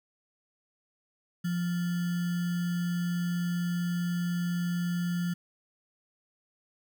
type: tone with sample-and-hold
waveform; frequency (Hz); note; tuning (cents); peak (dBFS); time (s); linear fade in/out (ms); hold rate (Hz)
sine; 174.61; F3; 0; -27; 1.44-5.34; 10; 1575
effects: none